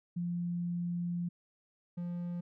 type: tone pair in turn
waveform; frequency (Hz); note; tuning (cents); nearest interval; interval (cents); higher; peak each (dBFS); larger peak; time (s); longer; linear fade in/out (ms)
sine / triangle; 173.9 / 174.53; F3 / F3; -7 / -1; unison; 6; second; -32 / -33; first; 0.16-1.29 / 1.97-2.41; first; 10
effects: none